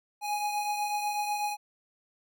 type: beating tone pair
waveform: square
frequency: 830.6 / 838.7 Hz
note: G#5 / G#5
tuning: 0 / +17 cents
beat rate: 8.1 Hz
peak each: -30 / -39 dBFS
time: 0.21-1.57 s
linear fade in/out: 50 ms
effects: none